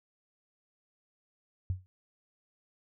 sine tone with exponential decay, 92.5 Hz, F#2, in tune, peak -25 dBFS, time 1.7-1.86 s, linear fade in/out 0 ms, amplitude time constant 34 ms, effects none

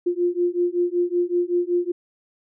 sine beating tone pair, 349.2 / 354.5 Hz, F4 / F4, 0 / +26 cents, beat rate 5.3 Hz, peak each -22 dBFS, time 0.06-1.92 s, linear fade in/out 10 ms, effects none

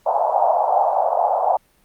white band-pass noise, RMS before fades -18 dBFS, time 0.06-1.57 s, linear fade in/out 5 ms, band 620 to 850 Hz, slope 48 dB/octave, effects pink hiss -59 dBFS RMS until 1.84 s + Opus 48 kbps

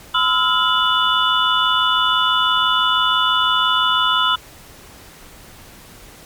sine tone cluster, 1012 / 1297 / 1403 / 2958 / 3486 Hz, B5 / E6 / F6 / F#7 / A7, +42 / -28 / +8 / -1 / -17 cents, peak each -20 dBFS, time 0.14-4.36 s, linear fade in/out 10 ms, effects pink hiss -42 dBFS RMS until 6.25 s + MP3 96 kbps

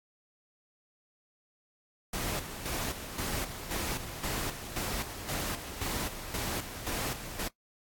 pink noise with tremolo, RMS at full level -34 dBFS, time 2.13-7.48 s, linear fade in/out 5 ms, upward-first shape square, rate 1.9 Hz, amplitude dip 60%, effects noise-tail reverb RT60 0.1 s tail -19 dB re dry + AAC 64 kbps

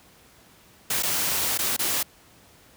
white noise with dropouts, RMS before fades -25 dBFS, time 0.9-2.03 s, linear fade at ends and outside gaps 5 ms, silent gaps 1.025-1.032 / 1.577-1.588 / 1.766-1.791 s, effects pink hiss -54 dBFS RMS until 2.76 s + high-pass 60 Hz 12 dB/octave

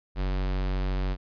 square tone, 46.92 Hz, F#1, 25 cents sharp, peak -26 dBFS, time 0.15-1.17 s, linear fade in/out 50 ms, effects resampled to 11025 Hz

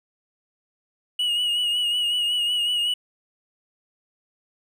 triangle tone with vibrato, 2900 Hz, F#7, 35 cents flat, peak -19 dBFS, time 1.19-2.94 s, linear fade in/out 5 ms, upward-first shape sine, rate 5.4 Hz, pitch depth 38 cents each way, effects none

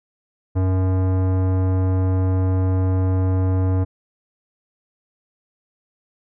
sine tone with tanh clipping, 93.4 Hz, F#2, 17 cents sharp, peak -18 dBFS, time 0.55-3.85 s, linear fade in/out 20 ms, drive 18 dB, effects none

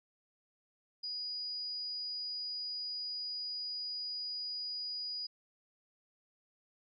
sine tone, 4910 Hz, D#8, 24 cents flat, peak -37 dBFS, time 1.03-5.27 s, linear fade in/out 10 ms, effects none

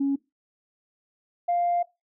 sine tone pair in turn, 277.2 / 698.5 Hz, C#4 / F5, 0 / 0 cents, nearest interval octave + major third, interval 1600 cents, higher second, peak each -20 dBFS, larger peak neither, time 0-0.16 / 1.48-1.83 s, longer second, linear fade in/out 10 ms, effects noise-tail reverb RT60 0.2 s tail -19 dB re dry + tanh soft clip ceiling -17 dBFS

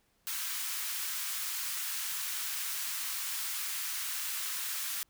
white high-pass noise, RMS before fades -36 dBFS, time 0.27-5.03 s, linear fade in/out 0 ms, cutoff 1100 Hz, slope 24 dB/octave, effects pink hiss -72 dBFS RMS until 5.09 s

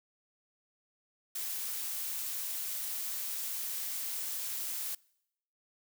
blue noise, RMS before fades -37 dBFS, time 1.35-4.95 s, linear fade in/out 5 ms, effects noise-tail reverb RT60 0.8 s tail -25 dB re dry

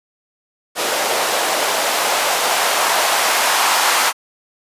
blue noise with band-pass filter sweep, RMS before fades -17 dBFS, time 0.75-4.13 s, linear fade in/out 50 ms, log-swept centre 540 to 930 Hz, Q 1.6, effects resampled to 32000 Hz

